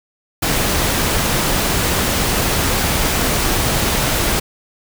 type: noise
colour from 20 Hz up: pink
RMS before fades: -17 dBFS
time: 0.42-4.4 s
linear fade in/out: 10 ms
effects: none